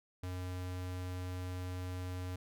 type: tone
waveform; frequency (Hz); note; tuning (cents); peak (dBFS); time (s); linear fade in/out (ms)
square; 91; F#2; -28; -39; 0.23-2.36; 5
effects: none

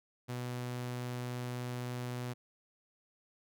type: tone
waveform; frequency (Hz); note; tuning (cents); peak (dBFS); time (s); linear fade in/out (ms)
sawtooth; 123.47; B2; 0; -33; 0.28-2.34; 20
effects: none

